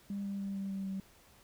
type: tone with pitch steps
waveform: sine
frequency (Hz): 200 / 198.5 / 197.02 / 195.54 / 194.08 / 192.63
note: G3 / G3 / G3 / G3 / G3 / G3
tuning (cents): +35 / +22 / +9 / -4 / -17 / -30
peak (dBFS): -34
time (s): 0.1-1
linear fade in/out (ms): 2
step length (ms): 150
effects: tanh soft clip ceiling -31 dBFS + pink hiss -62 dBFS RMS until 1.43 s